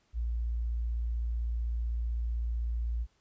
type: tone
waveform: sine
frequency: 57.9 Hz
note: A#1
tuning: 11 cents flat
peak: -29 dBFS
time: 0.13-3.07 s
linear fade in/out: 50 ms
effects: pink hiss -71 dBFS RMS until 3.2 s + resampled to 16000 Hz